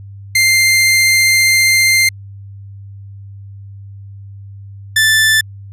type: tone pair in turn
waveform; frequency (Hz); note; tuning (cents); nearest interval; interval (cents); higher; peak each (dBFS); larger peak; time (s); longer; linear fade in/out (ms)
sawtooth; 2095 / 1759.3; C7 / A6; +2 / -1; minor third; 303; first; -5; neither; 0.35-2.09 / 4.96-5.41; first; 5
effects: added 99 Hz sine -30 dBFS peak until 5.72 s + resampled to 32000 Hz